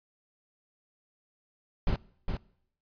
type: noise with echo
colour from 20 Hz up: brown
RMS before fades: -26 dBFS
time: 1.87-1.96 s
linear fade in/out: 2 ms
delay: 410 ms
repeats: 1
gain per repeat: -5 dB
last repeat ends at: 2.37 s
effects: noise-tail reverb RT60 0.7 s tail -23 dB re dry + resampled to 11025 Hz